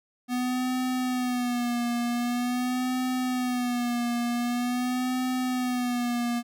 square tone with vibrato, 246.5 Hz, B3, 3 cents flat, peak -26 dBFS, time 0.28-6.43 s, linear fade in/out 50 ms, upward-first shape sine, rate 0.45 Hz, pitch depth 57 cents each way, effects none

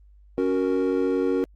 triangle chord, F# major, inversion second, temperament equal, 277.2 / 370 / 466.2 Hz, C#4 / F#4 / A#4, 0 / 0 / 0 cents, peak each -23 dBFS, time 0.38-1.44 s, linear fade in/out 0 ms, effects added 50 Hz sine -49 dBFS peak until 1.55 s + Opus 32 kbps

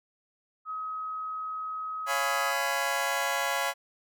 sine tone, 1270 Hz, D#6, 35 cents sharp, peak -32 dBFS, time 0.65-2.54 s, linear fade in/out 50 ms
20% pulse chord, C# dominant seventh, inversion none, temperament just, 554.4 / 693 / 831.5 / 997.9 Hz, C#5 / E#5 / G#5 / B5, 0 / -14 / +2 / +18 cents, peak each -28 dBFS, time 2.06-3.74 s, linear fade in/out 50 ms
effects none

